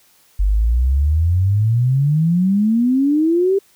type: exponential sweep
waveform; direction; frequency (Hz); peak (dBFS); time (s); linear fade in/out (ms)
sine; up; 46.97 to 400.7; -12; 0.39-3.59; 10
effects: white hiss -54 dBFS RMS until 3.75 s